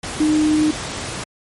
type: tone in noise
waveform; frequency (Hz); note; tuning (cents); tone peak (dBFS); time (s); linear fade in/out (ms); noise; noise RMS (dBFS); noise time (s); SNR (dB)
sine; 306.4; D#4; -27; -13; 0.2-0.71; 5; pink; -27; 0.03-1.24; +11
effects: high-pass 60 Hz 12 dB/octave + MP3 48 kbps